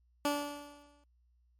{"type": "tone with exponential decay", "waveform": "15% pulse", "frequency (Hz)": 290, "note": "D4", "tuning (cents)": -22, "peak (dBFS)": -21, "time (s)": [0.25, 1.04], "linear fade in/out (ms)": 1, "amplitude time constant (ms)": 170, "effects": ["added 60 Hz sine -66 dBFS peak until 1.59 s", "MP3 64 kbps"]}